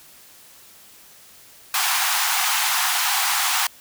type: high-pass noise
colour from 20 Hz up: pink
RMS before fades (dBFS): -21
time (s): 1.74-3.67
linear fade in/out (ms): 2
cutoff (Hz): 740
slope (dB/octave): 96
effects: white hiss -48 dBFS RMS until 3.8 s